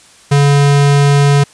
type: tone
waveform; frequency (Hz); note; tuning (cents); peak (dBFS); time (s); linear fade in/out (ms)
square; 142.3; C#3; +46; -7; 0.31-1.44; 10
effects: white hiss -43 dBFS RMS until 1.53 s + resampled to 22050 Hz